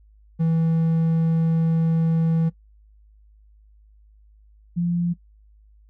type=tone pair in turn; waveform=triangle / sine; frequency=163.3 / 173.01 Hz; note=E3 / F3; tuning=-16 / -16 cents; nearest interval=minor second; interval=100 cents; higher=second; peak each=-15 / -19 dBFS; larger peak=first; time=0.39-2.5 / 4.76-5.14 s; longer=first; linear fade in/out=20 ms; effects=noise-tail reverb RT60 0.1 s tail -20 dB re dry + added 52 Hz sine -50 dBFS peak until 5.89 s